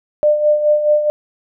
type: tone with tremolo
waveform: sine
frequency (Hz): 599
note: D5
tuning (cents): +34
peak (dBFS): -8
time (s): 0.23-1.1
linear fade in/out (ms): 0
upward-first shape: sine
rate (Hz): 4.7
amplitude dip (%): 60
effects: none